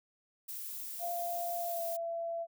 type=noise; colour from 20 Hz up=violet; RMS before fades=-42 dBFS; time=0.48-1.97 s; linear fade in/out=10 ms
type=tone with pitch glide; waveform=sine; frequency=692 to 672.3 Hz; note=F5 to E5; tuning=-16 to +34 cents; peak=-34 dBFS; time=0.99-2.47 s; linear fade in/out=50 ms; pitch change=-50 cents; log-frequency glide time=1.59-1.85 s
effects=none